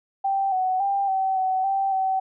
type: tone with pitch steps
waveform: sine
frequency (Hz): 782 / 746 / 793 / 766 / 754 / 780 / 763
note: G5 / F#5 / G5 / G5 / F#5 / G5 / G5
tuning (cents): -4 / +14 / +20 / -40 / +32 / -9 / -47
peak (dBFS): -20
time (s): 0.24-2.2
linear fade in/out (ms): 10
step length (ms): 280
effects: none